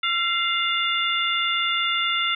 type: tone cluster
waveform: sine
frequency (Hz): 1364 / 2092 / 2819 / 3515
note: F6 / C7 / F7 / A7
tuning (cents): -41 / -1 / +16 / -2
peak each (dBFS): -26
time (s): 0.03-2.35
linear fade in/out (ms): 5
effects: none